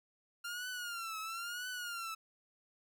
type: tone with vibrato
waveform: sawtooth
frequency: 1392 Hz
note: F6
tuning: 6 cents flat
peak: -36 dBFS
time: 0.44-2.15 s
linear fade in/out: 10 ms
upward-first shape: triangle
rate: 1 Hz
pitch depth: 140 cents each way
effects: none